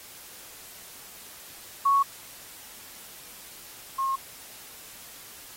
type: tone pair in turn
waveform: sine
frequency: 1108.7 / 1075.3 Hz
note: C#6 / C6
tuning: 0 / +47 cents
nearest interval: minor second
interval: 53 cents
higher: first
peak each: -18 / -24 dBFS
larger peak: first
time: 1.85-2.03 / 3.98-4.16 s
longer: neither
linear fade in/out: 10 ms
effects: white hiss -46 dBFS RMS until 5.56 s + AAC 48 kbps